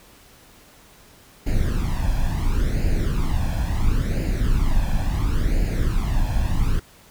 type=noise with flanger; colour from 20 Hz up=brown; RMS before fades=-20 dBFS; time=1.46-6.8 s; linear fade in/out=10 ms; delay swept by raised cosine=0.43 to 1.22 ms; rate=0.72 Hz; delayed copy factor=+0.75; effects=pink hiss -50 dBFS RMS until 7.1 s